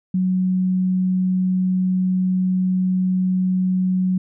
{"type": "tone", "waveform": "sine", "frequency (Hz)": 185, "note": "F#3", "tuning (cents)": 0, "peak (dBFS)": -16, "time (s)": [0.14, 4.18], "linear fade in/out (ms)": 5, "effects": []}